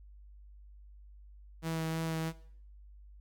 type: tone with vibrato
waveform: sawtooth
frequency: 161.9 Hz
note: E3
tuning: 31 cents flat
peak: -29 dBFS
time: 1.62-2.33 s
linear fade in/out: 50 ms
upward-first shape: sine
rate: 3.1 Hz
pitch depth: 12 cents each way
effects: noise-tail reverb RT60 0.6 s tail -18 dB re dry + added 50 Hz sine -51 dBFS peak until 3.2 s